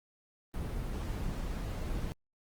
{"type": "noise", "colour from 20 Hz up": "brown", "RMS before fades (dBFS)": -36, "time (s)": [0.54, 2.12], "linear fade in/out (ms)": 0, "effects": ["Opus 24 kbps"]}